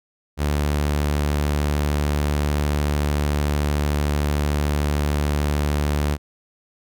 sawtooth tone, 73.42 Hz, D2, in tune, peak -15 dBFS, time 0.37-6.18 s, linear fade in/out 50 ms, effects none

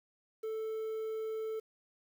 triangle tone, 440 Hz, A4, in tune, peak -33 dBFS, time 0.43-1.6 s, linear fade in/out 10 ms, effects 10-bit

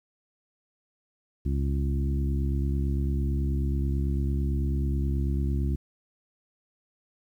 harmonic tone with a mistuned harmonic, 69.1 Hz, C#2, 5 cents flat, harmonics 1 / 2 / 3 / 4 / 5, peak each -25 / -31 / -35 / -37 / -39 dBFS, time 1.45-5.76 s, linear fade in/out 10 ms, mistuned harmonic 1, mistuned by +19 cents, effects 10-bit

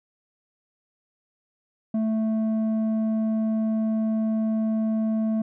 square tone with low-pass filter, 220 Hz, A3, in tune, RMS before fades -24 dBFS, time 1.94-5.42 s, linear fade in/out 5 ms, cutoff 470 Hz, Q 1.6, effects none

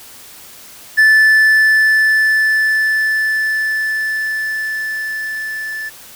triangle tone with level ramp, 1750 Hz, A6, 10 cents flat, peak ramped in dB -4 to -20 dBFS, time 0.97-5.9 s, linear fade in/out 20 ms, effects white hiss -38 dBFS RMS until 6.15 s

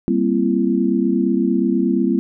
sine chord, C dominant seventh, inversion second, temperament equal with one note detuned, 196 / 233.1 / 261.6 / 337.5 Hz, G3 / Bb3 / C4 / E4, 0 / 0 / 0 / +41 cents, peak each -20 dBFS, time 0.08-2.19 s, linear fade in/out 0 ms, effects none

